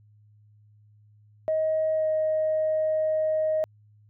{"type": "tone with pitch glide", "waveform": "sine", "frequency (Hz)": [630, 625.3], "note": ["D#5", "D#5"], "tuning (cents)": [21, 8], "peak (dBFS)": -21, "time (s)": [1.48, 3.64], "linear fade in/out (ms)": 0, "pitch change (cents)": -13, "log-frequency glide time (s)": [1.95, 2.07], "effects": ["tanh soft clip ceiling -17 dBFS", "added 105 Hz sine -54 dBFS peak until 4.09 s"]}